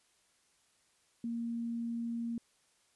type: tone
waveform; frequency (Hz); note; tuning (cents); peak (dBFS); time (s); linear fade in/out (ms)
sine; 233.1; A#3; 0; -34; 1.24-2.38; 2
effects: white hiss -71 dBFS RMS until 2.95 s + resampled to 24000 Hz